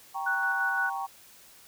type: chord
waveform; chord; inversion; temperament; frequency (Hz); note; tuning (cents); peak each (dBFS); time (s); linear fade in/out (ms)
sine; G diminished; none; equal; 784 / 932.3 / 1108.7; G5 / Bb5 / Db6; 0 / 0 / 0; -33 / -36 / -36; 0.14-1.07; 20
type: tone with tremolo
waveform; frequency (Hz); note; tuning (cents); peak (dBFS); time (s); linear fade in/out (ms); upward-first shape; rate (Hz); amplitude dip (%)
sine; 1480; F#6; 0; -25; 0.26-0.9; 10; square; 5.8; 25
effects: white hiss -54 dBFS RMS until 1.67 s